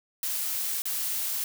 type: noise with dropouts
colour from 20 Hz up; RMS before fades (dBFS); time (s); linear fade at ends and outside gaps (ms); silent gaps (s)
blue; -30; 0.23-1.44; 1; 0.82-0.855
effects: none